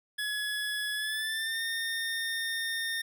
25% pulse tone with pitch glide, 1693 to 1825 Hz, G#6 to A#6, +33 to -37 cents, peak -27 dBFS, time 0.18-3.02 s, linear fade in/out 10 ms, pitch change +130 cents, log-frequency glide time 0.93-1.62 s, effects none

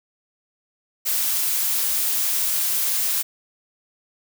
blue noise, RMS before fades -22 dBFS, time 1.05-3.23 s, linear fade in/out 20 ms, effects none

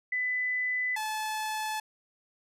sine / sawtooth tone pair in turn, 2000 / 865 Hz, B6 / A5, +21 / -30 cents, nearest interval octave + minor third, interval 1451 cents, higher first, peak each -27 dBFS, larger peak neither, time 0.12-0.96 / 0.96-1.8 s, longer neither, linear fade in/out 5 ms, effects resampled to 32000 Hz

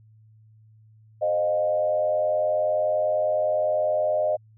sine tone with frequency modulation, 615 Hz, D#5, 20 cents flat, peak -20 dBFS, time 1.21-4.37 s, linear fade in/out 20 ms, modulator 90.3 Hz, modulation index 0.71, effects added 109 Hz sine -51 dBFS peak until 4.57 s

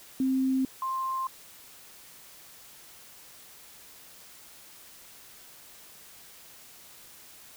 sine tone pair in turn, 263.1 / 1052.4 Hz, C4 / C6, +10 / +10 cents, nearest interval 2 octaves, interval 2400 cents, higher second, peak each -23 / -28 dBFS, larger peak first, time 0.2-0.65 / 0.82-1.27 s, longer neither, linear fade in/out 2 ms, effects white hiss -51 dBFS RMS until 7.56 s

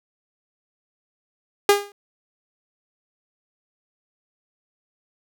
sawtooth tone with exponential decay, 406.1 Hz, G#4, 39 cents flat, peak -5 dBFS, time 1.69-1.92 s, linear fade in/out 2 ms, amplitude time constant 49 ms, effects none

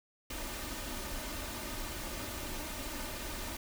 pink noise with comb filter, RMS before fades -40 dBFS, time 0.3-3.57 s, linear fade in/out 5 ms, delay 3.3 ms, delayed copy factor +0.6, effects none

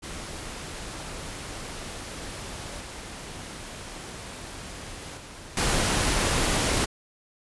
pink noise with level steps, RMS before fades -37 / -39 / -43 / -24 dBFS, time 0.02-6.86 s, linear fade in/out 20 ms, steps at 2.81 / 5.17 / 5.57 s, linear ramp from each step 2 ms, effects resampled to 24000 Hz

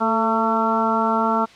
harmonic tone with a mistuned harmonic, 224.7 Hz, A3, 37 cents sharp, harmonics 1 / 2 / 3 / 4 / 5 / 6, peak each -23 / -27 / -25 / -22 / -26 / -23 dBFS, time 0-1.46 s, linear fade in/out 20 ms, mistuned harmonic 2, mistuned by -34 cents, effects white hiss -46 dBFS RMS until 1.55 s + low-pass 4000 Hz 12 dB/octave

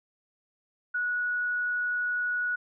sine tone, 1464 Hz, F#6, 19 cents flat, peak -26 dBFS, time 0.94-2.56 s, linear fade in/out 10 ms, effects none

